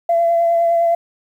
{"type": "tone with vibrato", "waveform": "sine", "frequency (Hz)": 678, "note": "E5", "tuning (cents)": 49, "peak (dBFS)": -11, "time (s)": [0.09, 0.95], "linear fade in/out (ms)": 5, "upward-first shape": "sine", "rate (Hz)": 9.8, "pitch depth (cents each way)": 16, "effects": ["tanh soft clip ceiling -7 dBFS", "8-bit"]}